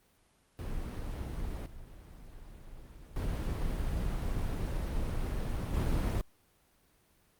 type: noise with level steps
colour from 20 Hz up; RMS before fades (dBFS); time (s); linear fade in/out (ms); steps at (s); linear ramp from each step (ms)
brown; -37 / -49 / -33 / -29; 0.59-6.21; 0; 1.66 / 3.16 / 5.74; 2
effects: pink hiss -68 dBFS RMS until 7.39 s + Opus 32 kbps